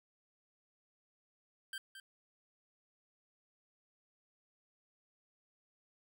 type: tone with echo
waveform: 25% pulse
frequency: 1568 Hz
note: G6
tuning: in tune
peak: -37 dBFS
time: 1.73-1.78 s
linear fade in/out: 2 ms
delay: 220 ms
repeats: 1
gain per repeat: -9 dB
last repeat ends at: 2 s
effects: none